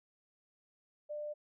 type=tone; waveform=sine; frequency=596 Hz; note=D5; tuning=25 cents sharp; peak=-38 dBFS; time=1.09-1.34 s; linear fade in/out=20 ms; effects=none